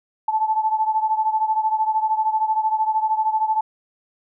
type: beating tone pair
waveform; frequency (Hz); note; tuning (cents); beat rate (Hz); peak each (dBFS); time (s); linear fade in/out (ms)
sine; 869 / 882; A5 / A5; -22 / +4; 13; -19 / -23; 0.28-3.61; 5
effects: none